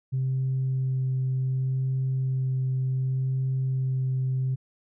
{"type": "tone with vibrato", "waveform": "sine", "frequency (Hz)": 131, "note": "C3", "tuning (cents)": 2, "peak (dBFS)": -22, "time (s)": [0.12, 4.56], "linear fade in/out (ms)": 20, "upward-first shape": "sine", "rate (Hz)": 0.67, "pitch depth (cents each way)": 9, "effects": ["tanh soft clip ceiling -20 dBFS"]}